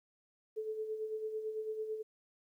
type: tone with tremolo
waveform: sine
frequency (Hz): 435.1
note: A4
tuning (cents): -19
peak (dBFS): -34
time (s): 0.56-2.03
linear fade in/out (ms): 20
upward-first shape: sine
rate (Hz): 9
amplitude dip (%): 55
effects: 12-bit